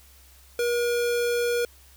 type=tone; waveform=square; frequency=478.5 Hz; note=A#4; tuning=45 cents sharp; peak=-23 dBFS; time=0.59-1.65 s; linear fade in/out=2 ms; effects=added 66 Hz sine -53 dBFS peak until 1.96 s + white hiss -55 dBFS RMS until 1.96 s